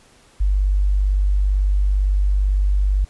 sine tone, 48.93 Hz, G1, 2 cents flat, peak -14 dBFS, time 0.4-3.05 s, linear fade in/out 10 ms, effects pink hiss -52 dBFS RMS until 3.09 s + resampled to 24000 Hz

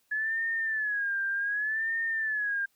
sine tone with vibrato, 1701 Hz, G#6, 41 cents sharp, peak -27 dBFS, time 0.11-2.66 s, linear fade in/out 10 ms, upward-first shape sine, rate 0.66 Hz, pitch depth 120 cents each way, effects white hiss -71 dBFS RMS until 2.75 s

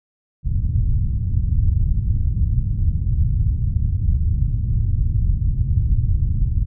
white low-pass noise, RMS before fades -18 dBFS, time 0.43-6.66 s, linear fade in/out 50 ms, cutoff 110 Hz, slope 24 dB/octave, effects none

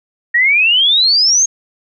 sine exponential sweep, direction up, 1859 to 6590 Hz, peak -8 dBFS, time 0.34-1.46 s, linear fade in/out 10 ms, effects none

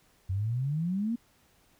sine exponential sweep, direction up, 90.6 to 241.5 Hz, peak -27 dBFS, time 0.29-1.16 s, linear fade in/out 10 ms, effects pink hiss -65 dBFS RMS until 1.79 s

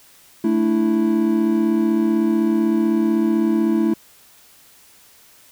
triangle chord, A suspended fourth, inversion none, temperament equal, 220 / 293.7 / 329.6 Hz, A3 / D4 / E4, 0 / 0 / 0 cents, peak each -17 / -22 / -16 dBFS, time 0.44-3.94 s, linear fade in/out 5 ms, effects white hiss -50 dBFS RMS until 5.51 s

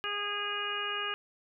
harmonic tone, 410.5 Hz, G#4, 20 cents flat, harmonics 1 / 2 / 3 / 4 / 5 / 6 / 7, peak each -42 / -47 / -37 / -38 / -47 / -40 / -36 dBFS, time 0.04-1.14 s, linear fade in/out 0 ms, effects none

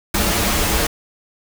pink noise with comb filter, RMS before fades -18 dBFS, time 0.14-0.87 s, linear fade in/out 5 ms, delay 7.8 ms, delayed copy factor -0.7, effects none

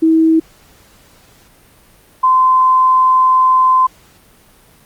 sine tone pair in turn, 322.2 / 1031.5 Hz, E4 / C6, -39 / -25 cents, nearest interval octave + minor sixth, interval 2014 cents, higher second, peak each -7 dBFS, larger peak neither, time 0.02-0.4 / 2.23-3.87 s, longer second, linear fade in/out 10 ms, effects pink hiss -47 dBFS RMS until 4.85 s + Opus 32 kbps

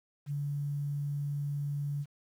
sine tone with quantisation, 143.8 Hz, D3, 36 cents flat, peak -31 dBFS, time 0.26-2.06 s, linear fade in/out 50 ms, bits 10, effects none

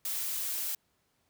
blue noise, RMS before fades -34 dBFS, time 0.05-0.75 s, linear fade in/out 2 ms, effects pink hiss -74 dBFS RMS until 1.29 s + high-pass 60 Hz 12 dB/octave

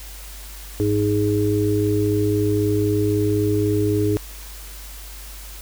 harmonic tone, 103.83 Hz, G#2, in tune, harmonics 1 / 3 / 4, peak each -21 / -21 / -21 dBFS, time 0.8-4.17 s, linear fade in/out 0 ms, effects added 50 Hz sine -36 dBFS peak until 5.61 s + white hiss -40 dBFS RMS until 5.61 s

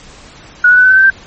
sine tone with pitch steps, 1459 / 1476.8 / 1494.8 / 1513.1 / 1531.5 / 1550.2 / 1569.1 Hz, F#6 / F#6 / F#6 / F#6 / G6 / G6 / G6, -25 / -4 / +17 / +38 / -41 / -20 / +1 cents, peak -3 dBFS, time 0.64-1.102 s, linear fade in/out 5 ms, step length 66 ms, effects pink hiss -37 dBFS RMS until 1.26 s + MP3 32 kbps

